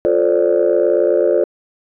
sine chord, D minor seventh, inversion first, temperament just, 352.4 / 440.5 / 528.6 / 587.3 Hz, F4 / A4 / C5 / D5, +16 / +2 / +18 / 0 cents, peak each -16 dBFS, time 0.05-1.44 s, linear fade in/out 0 ms, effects tanh soft clip ceiling -4 dBFS

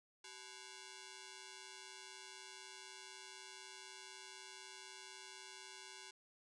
5% pulse ring-modulated tone, 624 Hz, D#5, 5 cents sharp, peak -38 dBFS, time 0.24-6.11 s, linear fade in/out 5 ms, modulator 242 Hz, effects resampled to 24000 Hz

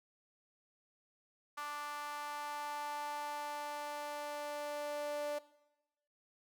sawtooth tone with high-pass filter sweep, 293.7 Hz, D4, in tune, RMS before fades -41 dBFS, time 1.57-5.39 s, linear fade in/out 10 ms, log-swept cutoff 1100 to 590 Hz, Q 4.3, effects noise-tail reverb RT60 0.9 s tail -18 dB re dry

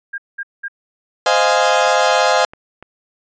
sine tone bursts, 1611 Hz, G6, 47 cents sharp, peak -22 dBFS, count 3, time 0.13-0.683 s, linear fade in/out 10 ms, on 51 ms, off 200 ms
30% pulse chord, F minor seventh, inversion second, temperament equal with one note detuned, 519 / 622.3 / 698.5 / 830.6 Hz, C5 / Eb5 / F5 / Ab5, -14 / 0 / 0 / 0 cents, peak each -15 dBFS, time 1.26-2.45 s, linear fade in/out 2 ms
clicks, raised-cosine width 0.5 ms, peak -22 dBFS, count 3, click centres 1.873 / 2.535 / 2.826 s
effects resampled to 16000 Hz

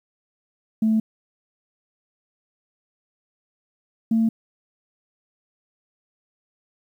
sine tone pair in turn, 220 / 225.1 Hz, A3 / A3, 0 / +40 cents, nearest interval unison, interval 40 cents, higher second, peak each -15 dBFS, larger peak neither, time 0.82-1 / 4.11-4.29 s, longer neither, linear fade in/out 5 ms, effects tanh soft clip ceiling -12 dBFS + 9-bit

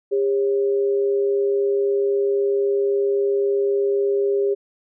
sine tone pair together, 402 / 545.8 Hz, G4 / C#5, +44 / -27 cents, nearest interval perfect fourth, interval 529 cents, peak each -17 / -28 dBFS, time 0.11-4.55 s, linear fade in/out 20 ms, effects none

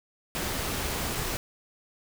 pink noise with dropouts, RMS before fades -31 dBFS, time 0.35-1.37 s, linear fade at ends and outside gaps 0 ms, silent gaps 1.152-1.155 s, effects none

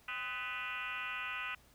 sine tone with frequency modulation, 1975.5 Hz, B6, in tune, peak -37 dBFS, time 0.08-1.55 s, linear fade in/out 5 ms, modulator 239 Hz, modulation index 3.6, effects added 60 Hz sine -70 dBFS peak until 1.74 s + pink hiss -65 dBFS RMS until 1.74 s

